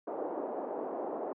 pink band-pass noise, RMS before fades -37 dBFS, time 0.07-1.33 s, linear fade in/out 5 ms, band 310 to 820 Hz, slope 24 dB/octave, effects high-pass 200 Hz 12 dB/octave

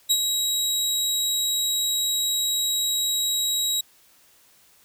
25% pulse tone with ADSR envelope, 3841 Hz, B7, 49 cents flat, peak -12 dBFS, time 0.09-3.81 s, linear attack 20 ms, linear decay 57 ms, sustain -6 dB, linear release 6 ms, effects white hiss -57 dBFS RMS until 4.84 s

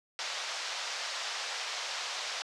white band-pass noise, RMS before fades -37 dBFS, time 0.19-2.42 s, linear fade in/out 0 ms, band 560 to 5900 Hz, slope 24 dB/octave, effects low-pass 9000 Hz 12 dB/octave

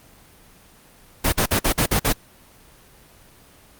pink noise bursts, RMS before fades -18 dBFS, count 7, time 1.24-2.13 s, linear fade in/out 10 ms, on 86 ms, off 48 ms, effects pink hiss -50 dBFS RMS until 3.79 s + Opus 24 kbps

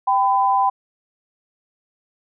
sine tone pair together, 784 / 1005.2 Hz, G5 / B5, 0 / +30 cents, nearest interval major third, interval 430 cents, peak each -17 dBFS, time 0.07-0.7 s, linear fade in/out 10 ms, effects none

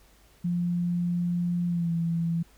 sine tone with pitch glide, 174.61 to 167.3 Hz, F3 to E3, 0 to +26 cents, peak -24 dBFS, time 0.44-2.43 s, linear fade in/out 10 ms, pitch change -74 cents, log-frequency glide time 1.67-1.92 s, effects added 50 Hz sine -59 dBFS peak until 2.57 s + pink hiss -60 dBFS RMS until 2.57 s

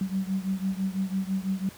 sine beating tone pair, 189 / 195 Hz, F#3 / G3, +37 / -9 cents, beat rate 6 Hz, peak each -28 / -30 dBFS, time 0.01-1.69 s, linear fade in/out 2 ms, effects pink hiss -48 dBFS RMS until 1.77 s + high-pass 60 Hz 12 dB/octave

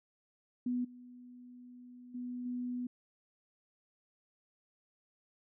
sine tone with level steps, 246.9 Hz, B3, in tune, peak -31 / -50 / -38 / -35 dBFS, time 0.66-2.87 s, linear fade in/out 5 ms, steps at 0.84 / 2.14 / 2.45 s, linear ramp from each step 10 ms, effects none

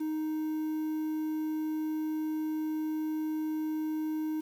triangle tone, 311.1 Hz, D#4, in tune, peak -28 dBFS, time 0-4.41 s, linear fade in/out 10 ms, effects 9-bit

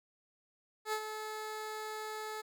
15% pulse tone with ADSR envelope, 431.7 Hz, A4, 33 cents flat, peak -25 dBFS, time 0.85-2.42 s, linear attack 76 ms, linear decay 71 ms, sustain -8 dB, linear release 17 ms, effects none

